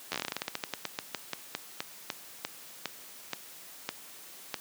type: slowing click train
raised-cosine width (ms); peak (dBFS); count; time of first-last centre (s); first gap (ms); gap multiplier
0.2; -14; 28; 0.12-4.542; 11; 1.17
effects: white hiss -49 dBFS RMS until 4.6 s + high-pass 150 Hz 12 dB/octave